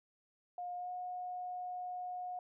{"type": "tone with pitch glide", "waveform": "sine", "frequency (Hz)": [713, 724.2], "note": ["F5", "F#5"], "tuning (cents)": [36, -37], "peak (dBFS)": -39, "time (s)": [0.58, 2.39], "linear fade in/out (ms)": 2, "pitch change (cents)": 27, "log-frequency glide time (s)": [0.76, 0.91], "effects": []}